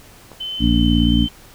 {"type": "clicks", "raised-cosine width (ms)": 1, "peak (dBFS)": [-24, -30], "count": 2, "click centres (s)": [0.317, 0.332]}
{"type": "tone with pitch glide", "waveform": "sine", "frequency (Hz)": [3057, 3087], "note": ["G7", "G7"], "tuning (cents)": [-44, -27], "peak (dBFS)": -24, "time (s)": [0.4, 1.29], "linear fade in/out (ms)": 10, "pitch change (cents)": 17, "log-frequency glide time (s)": [1.04, 1.1]}
{"type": "harmonic tone", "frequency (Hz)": 58.27, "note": "A#1", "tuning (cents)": 0, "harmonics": [1, 2, 3, 4, 5], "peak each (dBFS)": [-17, -22, -21, -17, -19], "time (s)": [0.59, 1.28], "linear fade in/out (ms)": 50}
{"effects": ["pink hiss -45 dBFS RMS until 1.54 s"]}